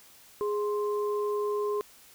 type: tone pair together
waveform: sine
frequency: 415.5 / 1047 Hz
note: G#4 / C6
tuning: +1 / +1 cents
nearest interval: octave + major third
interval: 1600 cents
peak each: -27 / -35 dBFS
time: 0.41-1.81 s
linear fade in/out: 0 ms
effects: white hiss -55 dBFS RMS until 2.14 s